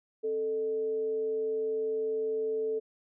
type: tone with frequency modulation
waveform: sine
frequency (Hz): 440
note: A4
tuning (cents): 0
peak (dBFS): -28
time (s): 0.23-2.8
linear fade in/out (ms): 20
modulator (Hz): 173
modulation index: 0.22
effects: none